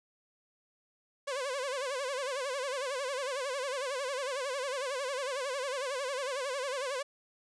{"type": "tone with vibrato", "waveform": "sawtooth", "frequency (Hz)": 535, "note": "C5", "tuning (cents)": 38, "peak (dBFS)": -29, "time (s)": [1.27, 7.03], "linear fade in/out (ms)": 10, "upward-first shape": "sine", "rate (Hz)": 11, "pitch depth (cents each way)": 130, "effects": ["resampled to 22050 Hz", "11-bit"]}